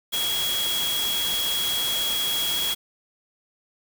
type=tone in noise; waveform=sine; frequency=3322 Hz; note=G#7; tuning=in tune; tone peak=-24 dBFS; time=0.12-2.75 s; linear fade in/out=20 ms; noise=white; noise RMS=-29 dBFS; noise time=0.12-2.75 s; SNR=+2 dB; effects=none